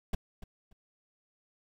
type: noise with echo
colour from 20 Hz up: brown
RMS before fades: -29 dBFS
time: 0.13-0.15 s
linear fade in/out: 5 ms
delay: 290 ms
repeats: 2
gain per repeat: -14 dB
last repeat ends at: 0.73 s
effects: none